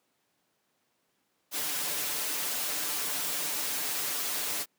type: noise with comb filter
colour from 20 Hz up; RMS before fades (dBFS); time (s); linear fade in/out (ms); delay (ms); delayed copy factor
white; -32; 1.51-4.66; 50; 6.8; +0.8
effects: pink hiss -74 dBFS RMS until 4.78 s + high-pass 200 Hz 12 dB/octave